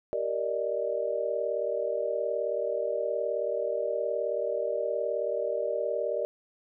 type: chord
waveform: sine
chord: Eb major seventh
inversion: first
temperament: just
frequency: 388.9 / 466.7 / 583.4 / 622.3 Hz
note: G4 / Bb4 / D5 / Eb5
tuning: -14 / +2 / -12 / 0 cents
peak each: -36 / -32 / -31 / -33 dBFS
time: 0.13-6.25 s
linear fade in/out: 0 ms
effects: none